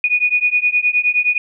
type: beating tone pair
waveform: sine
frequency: 2461 / 2470.6 Hz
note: D#7 / D#7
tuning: -20 / -13 cents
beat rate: 9.6 Hz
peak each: -16 dBFS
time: 0.04-1.38 s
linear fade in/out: 2 ms
effects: none